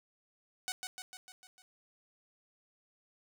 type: tone with echo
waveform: 5% pulse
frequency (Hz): 744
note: F#5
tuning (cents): +9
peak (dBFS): -23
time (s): 0.68-0.72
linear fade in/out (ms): 0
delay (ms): 150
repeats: 6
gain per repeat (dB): -4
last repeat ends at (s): 1.62
effects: none